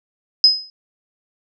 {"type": "tone with exponential decay", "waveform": "sine", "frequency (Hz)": 5060, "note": "D#8", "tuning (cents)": 28, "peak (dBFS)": -4, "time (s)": [0.44, 0.7], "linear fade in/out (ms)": 1, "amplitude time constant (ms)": 56, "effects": []}